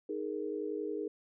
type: chord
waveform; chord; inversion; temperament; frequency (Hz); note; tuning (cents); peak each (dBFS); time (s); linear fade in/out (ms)
sine; D# suspended fourth; none; equal; 311.1 / 415.3 / 466.2; D#4 / G#4 / A#4; 0 / 0 / 0; -39 / -37 / -40; 0.09-1.08; 5
effects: none